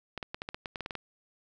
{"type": "clicks", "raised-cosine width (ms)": 0.3, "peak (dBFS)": -20, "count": 12, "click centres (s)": [0.177, 0.228, 0.345, 0.419, 0.489, 0.545, 0.658, 0.758, 0.807, 0.861, 0.908, 0.953], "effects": []}